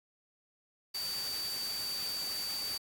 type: tone in noise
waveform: sine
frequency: 4608 Hz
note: D8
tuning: 34 cents flat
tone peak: -35 dBFS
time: 0.94-2.78 s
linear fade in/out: 10 ms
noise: white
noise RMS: -42 dBFS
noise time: 0.94-2.78 s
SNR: +4 dB
effects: AAC 64 kbps